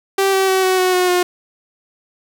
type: tone with pitch steps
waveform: sawtooth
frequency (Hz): 389.4 / 384 / 378.8 / 373.5 / 368.4 / 363.3 / 358.3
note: G4 / G4 / F#4 / F#4 / F#4 / F#4 / F4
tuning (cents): -12 / -36 / +41 / +16 / -7 / -32 / +44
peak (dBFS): -9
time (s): 0.18-1.23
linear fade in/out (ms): 5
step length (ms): 150
effects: 8-bit